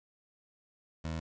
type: tone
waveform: 20% pulse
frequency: 80.6 Hz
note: E2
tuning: 38 cents flat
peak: -30 dBFS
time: 1.04-1.2 s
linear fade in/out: 10 ms
effects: resampled to 16000 Hz + 10-bit